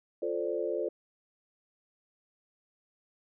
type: chord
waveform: sine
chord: D minor seventh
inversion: first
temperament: equal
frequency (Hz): 349.2 / 440 / 523.3 / 587.3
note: F4 / A4 / C5 / D5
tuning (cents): 0 / 0 / 0 / 0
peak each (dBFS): -35 / -34 / -35 / -36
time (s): 0.22-0.89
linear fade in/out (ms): 5
effects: none